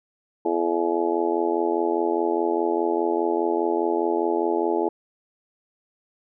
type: harmonic tone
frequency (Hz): 84.9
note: F2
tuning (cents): -48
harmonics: 3 / 4 / 5 / 6 / 7 / 8 / 9 / 10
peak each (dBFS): -34 / -24 / -25 / -36 / -31 / -31 / -39 / -28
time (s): 0.45-4.89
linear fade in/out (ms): 5
effects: none